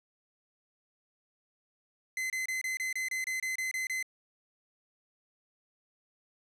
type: tone bursts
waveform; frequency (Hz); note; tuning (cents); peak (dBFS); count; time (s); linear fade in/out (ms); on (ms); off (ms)
45% pulse; 2048; C7; -38; -31; 12; 2.17-4.027; 2; 130; 27
effects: low-pass 11000 Hz 12 dB/octave